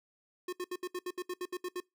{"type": "tone bursts", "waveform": "square", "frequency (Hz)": 360.9, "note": "F#4", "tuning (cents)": -43, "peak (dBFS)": -35, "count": 12, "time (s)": [0.48, 1.803], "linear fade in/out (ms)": 5, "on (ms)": 47, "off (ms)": 69, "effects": ["noise-tail reverb RT60 0.2 s tail -23 dB re dry"]}